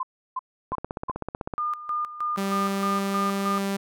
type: tone bursts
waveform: sine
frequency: 1034 Hz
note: C6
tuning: 21 cents flat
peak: -25 dBFS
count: 4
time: 0-1.114 s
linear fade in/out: 5 ms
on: 31 ms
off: 330 ms
type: click train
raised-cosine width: 1 ms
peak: -16 dBFS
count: 14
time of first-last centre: 0.72-1.538 s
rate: 15.9 Hz
type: tone with tremolo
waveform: sine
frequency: 1211 Hz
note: D#6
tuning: 47 cents flat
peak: -24 dBFS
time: 1.58-3.58 s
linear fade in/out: 0 ms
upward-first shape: square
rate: 3.2 Hz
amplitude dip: 75%
type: tone with pitch glide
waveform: sawtooth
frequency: 196 to 197.14 Hz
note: G3 to G3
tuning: 0 to +10 cents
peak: -21 dBFS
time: 2.37-3.77 s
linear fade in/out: 10 ms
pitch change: +10 cents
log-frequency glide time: 2.52-3.28 s
effects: none